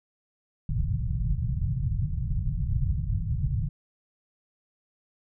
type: low-pass noise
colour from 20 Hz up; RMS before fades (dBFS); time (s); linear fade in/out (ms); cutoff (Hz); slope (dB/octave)
white; -27; 0.69-3.69; 5; 150; 48
effects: none